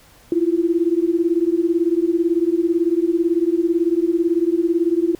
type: beating tone pair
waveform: sine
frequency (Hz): 330 / 348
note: E4 / F4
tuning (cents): +2 / -6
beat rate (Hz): 18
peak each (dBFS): -18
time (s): 0.32-5.15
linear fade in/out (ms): 2
effects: pink hiss -50 dBFS RMS until 5.19 s